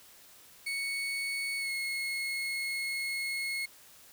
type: tone with pitch glide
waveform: 35% pulse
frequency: 2218 to 2169 Hz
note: C#7 to C#7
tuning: 0 to -38 cents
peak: -30 dBFS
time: 0.66-3.66 s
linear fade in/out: 10 ms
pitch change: -38 cents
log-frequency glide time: 1.58-1.71 s
effects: white hiss -56 dBFS RMS until 4.12 s